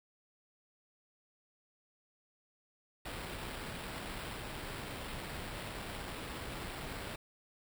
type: noise with sample-and-hold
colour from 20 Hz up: pink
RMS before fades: -43 dBFS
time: 3.05-7.16 s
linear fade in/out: 5 ms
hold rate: 6300 Hz
effects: none